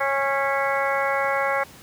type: harmonic tone with a mistuned harmonic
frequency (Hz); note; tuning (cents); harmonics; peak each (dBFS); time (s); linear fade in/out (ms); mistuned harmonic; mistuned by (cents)
275; C#4; -14; 2 / 3 / 4 / 5 / 6 / 7 / 8; -25 / -27 / -28 / -29 / -30 / -30 / -31; 0-1.64; 10; 7; +39
effects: pink hiss -46 dBFS RMS until 1.82 s + high-pass 80 Hz 12 dB/octave